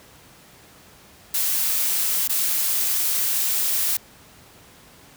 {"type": "noise with dropouts", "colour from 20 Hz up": "blue", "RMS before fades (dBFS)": -22, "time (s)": [1.34, 3.97], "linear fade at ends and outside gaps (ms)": 5, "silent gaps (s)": [2.277, 2.294], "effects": ["pink hiss -49 dBFS RMS until 5.16 s", "high-pass 60 Hz 12 dB/octave"]}